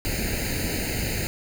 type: noise with comb filter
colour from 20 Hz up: pink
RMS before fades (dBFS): -27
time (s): 0.05-1.27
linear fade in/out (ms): 0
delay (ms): 0.44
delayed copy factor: +0.95
effects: none